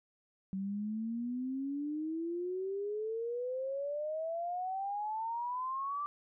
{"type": "exponential sweep", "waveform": "sine", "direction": "up", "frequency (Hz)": [189.5, 1180], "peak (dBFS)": -34, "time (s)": [0.53, 6.06], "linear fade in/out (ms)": 0, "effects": []}